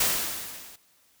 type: noise with level ramp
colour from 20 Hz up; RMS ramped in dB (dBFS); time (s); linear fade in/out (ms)
white; -22 to -48; 0-0.76; 5
effects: white hiss -63 dBFS RMS until 1.2 s